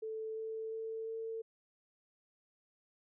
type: tone with pitch steps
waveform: sine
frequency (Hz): 440 / 443.1 / 446.1 / 449.2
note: A4 / A4 / A4 / A4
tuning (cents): 0 / +12 / +24 / +36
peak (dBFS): -38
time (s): 0.02-1.42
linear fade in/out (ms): 10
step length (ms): 350
effects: none